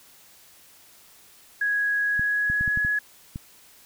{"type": "tone with pitch glide", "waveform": "sine", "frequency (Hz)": [1661.2, 1684.4], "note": ["G#6", "G#6"], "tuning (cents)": [0, 24], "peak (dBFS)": -21, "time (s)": [1.61, 2.99], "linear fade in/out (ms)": 5, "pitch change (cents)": 24, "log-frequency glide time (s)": [2.02, 2.81]}
{"type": "clicks", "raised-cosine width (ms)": 5, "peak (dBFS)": -20, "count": 7, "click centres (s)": [2.195, 2.5, 2.61, 2.678, 2.774, 2.849, 3.359]}
{"effects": ["white hiss -53 dBFS RMS until 3.85 s"]}